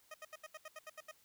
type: tone bursts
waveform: 15% pulse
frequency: 622.3 Hz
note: D#5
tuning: in tune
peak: -40 dBFS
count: 10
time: 0.11-1.114 s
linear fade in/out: 5 ms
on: 32 ms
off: 76 ms
effects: white hiss -69 dBFS RMS until 1.24 s